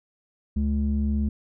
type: tone with low-pass filter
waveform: square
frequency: 71 Hz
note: C#2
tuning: 42 cents sharp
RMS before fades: -24 dBFS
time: 0.56-1.29 s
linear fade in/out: 5 ms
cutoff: 190 Hz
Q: 4.1
effects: none